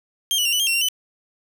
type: tone with pitch steps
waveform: sawtooth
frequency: 3188 / 2950 / 2772 / 2971 / 3202 / 2726 / 2763 / 3007 Hz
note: G7 / F#7 / F7 / F#7 / G7 / F7 / F7 / F#7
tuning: +28 / -6 / -14 / +6 / +36 / -43 / -19 / +27 cents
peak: -15 dBFS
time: 0.31-0.886 s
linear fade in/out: 0 ms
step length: 72 ms
effects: none